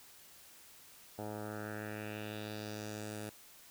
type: tone with low-pass filter sweep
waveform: 10% pulse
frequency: 106.2 Hz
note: G#2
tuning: 39 cents sharp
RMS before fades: -43 dBFS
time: 1.18-3.3 s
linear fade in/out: 10 ms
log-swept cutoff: 850 to 11000 Hz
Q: 2.5
effects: white hiss -58 dBFS RMS until 3.7 s